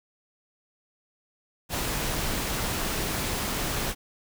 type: noise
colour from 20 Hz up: pink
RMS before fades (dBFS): -29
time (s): 1.69-3.95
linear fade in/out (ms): 50
effects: none